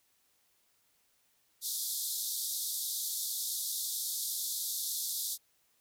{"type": "band-pass noise", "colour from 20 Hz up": "white", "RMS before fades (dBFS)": -36, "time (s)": [1.61, 5.38], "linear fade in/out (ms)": 50, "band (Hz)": [3500, 15000], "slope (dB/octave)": 96, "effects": ["white hiss -72 dBFS RMS until 5.8 s"]}